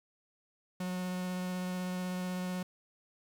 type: tone with vibrato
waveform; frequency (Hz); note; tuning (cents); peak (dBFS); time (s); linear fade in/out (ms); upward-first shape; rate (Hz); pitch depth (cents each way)
45% pulse; 182.3; F#3; -25; -34; 0.8-2.63; 5; sine; 16; 9
effects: 11-bit